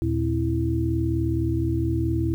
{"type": "tone cluster", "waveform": "sine", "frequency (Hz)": [78.3, 117.5, 264.8, 329.2], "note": ["D#2", "A#2", "C4", "E4"], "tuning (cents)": [11, 14, 21, -2], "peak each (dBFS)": [-26, -25, -34, -25], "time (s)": [0.02, 2.34], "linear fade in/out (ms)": 0, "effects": ["9-bit"]}